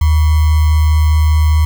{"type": "tone with sample-and-hold", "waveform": "sine", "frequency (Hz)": 77.4, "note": "D#2", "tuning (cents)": -9, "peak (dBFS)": -7, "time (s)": [0.01, 1.65], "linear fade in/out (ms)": 5, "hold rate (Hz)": 1050, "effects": []}